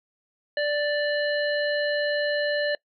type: harmonic tone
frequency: 587.3 Hz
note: D5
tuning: in tune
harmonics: 1 / 3 / 5 / 7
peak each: -24 / -28 / -37 / -35 dBFS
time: 0.57-2.75 s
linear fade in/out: 2 ms
effects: noise-tail reverb RT60 0.1 s tail -24 dB re dry